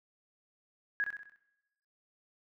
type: tone with echo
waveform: sine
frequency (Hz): 1661.2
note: G#6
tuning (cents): 0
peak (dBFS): -28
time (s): 1-1.04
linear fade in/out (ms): 0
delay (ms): 64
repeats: 5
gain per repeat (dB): -6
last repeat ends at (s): 1.36
effects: noise-tail reverb RT60 0.9 s tail -18 dB re dry